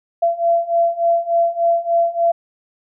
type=beating tone pair; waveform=sine; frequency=677 / 680.4 Hz; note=E5 / F5; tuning=+46 / -45 cents; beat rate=3.4 Hz; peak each=-18 / -16 dBFS; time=0.22-2.32 s; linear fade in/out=10 ms; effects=none